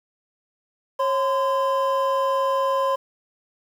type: tone pair together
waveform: triangle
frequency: 544 / 1026.9 Hz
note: C#5 / C6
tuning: -33 / -33 cents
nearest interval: major seventh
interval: 1100 cents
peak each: -20 dBFS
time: 0.99-2.96 s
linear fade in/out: 10 ms
effects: 8-bit